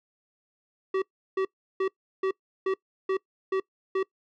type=tone bursts; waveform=square; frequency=382.1 Hz; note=G4; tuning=44 cents flat; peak=-24 dBFS; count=8; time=0.94-4.03 s; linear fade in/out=5 ms; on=80 ms; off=350 ms; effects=noise-tail reverb RT60 0.1 s tail -23 dB re dry + low-pass 2000 Hz 12 dB/octave